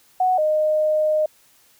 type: tone pair in turn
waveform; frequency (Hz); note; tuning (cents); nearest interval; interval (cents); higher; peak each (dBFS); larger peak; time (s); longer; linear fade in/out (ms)
sine; 740 / 615.6; F#5 / D#5; 0 / -19; minor third; 319; first; -15 / -16; first; 0.2-0.38 / 0.38-1.26; second; 5
effects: white hiss -56 dBFS RMS until 1.79 s